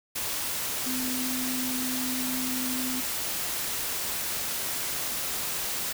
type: tone in noise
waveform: sine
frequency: 255 Hz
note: C4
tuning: 44 cents flat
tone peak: -31 dBFS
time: 0.86-3.01 s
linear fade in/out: 10 ms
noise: white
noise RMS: -31 dBFS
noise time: 0.15-5.93 s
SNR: -3 dB
effects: none